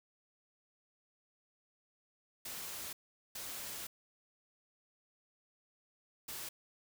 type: noise bursts at uneven times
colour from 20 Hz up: white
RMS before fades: -44 dBFS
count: 3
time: 2.45-2.93 / 3.35-3.87 / 6.28-6.49 s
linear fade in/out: 5 ms
effects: none